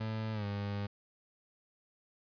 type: tone with pitch glide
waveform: 30% pulse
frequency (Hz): 110 to 101.45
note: A2 to G#2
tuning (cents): 0 to -40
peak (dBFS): -32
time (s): 0-0.87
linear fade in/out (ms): 10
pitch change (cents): -140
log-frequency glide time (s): 0.33-0.45
effects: resampled to 11025 Hz